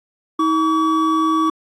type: tone pair together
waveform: triangle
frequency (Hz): 319.3 / 1137.9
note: D#4 / C#6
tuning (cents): +45 / +45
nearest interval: octave + minor seventh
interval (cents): 2200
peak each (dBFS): -15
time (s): 0.39-1.5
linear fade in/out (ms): 5
effects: AAC 64 kbps